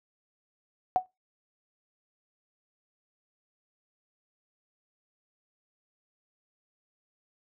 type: tone with exponential decay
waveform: sine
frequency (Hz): 740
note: F#5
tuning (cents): 0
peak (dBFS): -16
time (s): 0.96-1.06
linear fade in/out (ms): 0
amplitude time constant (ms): 20
effects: noise-tail reverb RT60 0.2 s tail -20 dB re dry